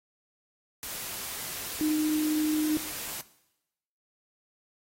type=tone in noise; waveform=sine; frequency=306.7 Hz; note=D#4; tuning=25 cents flat; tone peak=-24 dBFS; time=1.81-2.77 s; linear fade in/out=0 ms; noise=white; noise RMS=-37 dBFS; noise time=0.83-3.21 s; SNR=+10 dB; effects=noise-tail reverb RT60 0.9 s tail -18 dB re dry + AAC 48 kbps